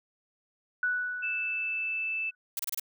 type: tone with exponential decay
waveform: sine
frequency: 1480 Hz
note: F#6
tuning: in tune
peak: -24 dBFS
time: 0.83-2.35 s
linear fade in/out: 2 ms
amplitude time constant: 330 ms
type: tone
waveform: sine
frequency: 2637 Hz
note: E7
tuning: in tune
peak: -29 dBFS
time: 1.22-2.31 s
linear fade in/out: 20 ms
type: noise bursts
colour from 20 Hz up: blue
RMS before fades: -32 dBFS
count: 5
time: 2.57-2.797 s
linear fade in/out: 2 ms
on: 23 ms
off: 28 ms
effects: none